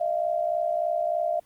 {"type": "tone pair together", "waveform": "sine", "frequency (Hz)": [622.3, 685.6], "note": ["D#5", "F5"], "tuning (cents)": [0, -32], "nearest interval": "major second", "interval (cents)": 168, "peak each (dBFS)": [-27, -25], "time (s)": [0, 1.4], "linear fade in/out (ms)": 10, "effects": ["pink hiss -61 dBFS RMS until 1.45 s", "Opus 32 kbps"]}